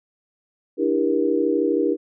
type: chord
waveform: sine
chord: E half-diminished seventh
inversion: third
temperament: just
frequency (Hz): 296.7 / 329.6 / 395.6 / 474.7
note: D4 / E4 / G4 / Bb4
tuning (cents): +18 / 0 / +16 / +31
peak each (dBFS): -23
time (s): 0.77-1.97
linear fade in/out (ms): 50
effects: none